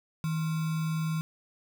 sine tone with sample-and-hold, 160 Hz, D#3, 49 cents sharp, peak -27 dBFS, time 0.24-1.21 s, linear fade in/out 0 ms, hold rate 1225 Hz, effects none

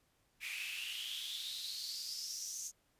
pink noise with high-pass filter sweep, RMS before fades -43 dBFS, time 0.4-2.72 s, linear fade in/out 50 ms, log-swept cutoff 2300 to 6500 Hz, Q 7.4, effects pink hiss -75 dBFS RMS until 2.99 s + resampled to 32000 Hz

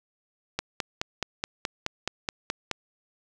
click train, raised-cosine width 0.2 ms, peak -10 dBFS, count 11, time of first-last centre 0.59-2.713 s, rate 4.71 Hz, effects none

